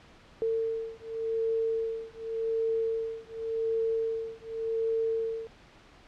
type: beating tone pair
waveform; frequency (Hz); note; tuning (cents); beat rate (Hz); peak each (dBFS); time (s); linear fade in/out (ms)
sine; 450.6 / 451.48; A4 / A4; +41 / +45; 0.88; -31; 0.42-5.47; 0
effects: pink hiss -55 dBFS RMS until 6.07 s + low-pass 4000 Hz 12 dB/octave